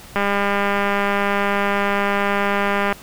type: click train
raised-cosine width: 0.5 ms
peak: -5 dBFS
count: 557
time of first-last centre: 0.16-2.926 s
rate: 201 Hz
effects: pink hiss -41 dBFS RMS until 3.02 s